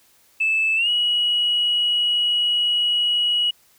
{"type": "tone with pitch glide", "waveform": "sine", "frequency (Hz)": [2625, 2913], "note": ["E7", "F#7"], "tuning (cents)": [-8, -28], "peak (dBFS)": -16, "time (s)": [0.4, 3.51], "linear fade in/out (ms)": 10, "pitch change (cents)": 180, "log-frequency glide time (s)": [0.76, 0.89], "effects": ["tanh soft clip ceiling -12 dBFS", "white hiss -57 dBFS RMS until 3.78 s"]}